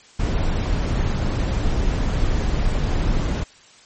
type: noise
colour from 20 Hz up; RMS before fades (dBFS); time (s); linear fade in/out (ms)
brown; -20; 0.19-3.44; 10
effects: white hiss -49 dBFS RMS until 3.85 s + MP3 32 kbps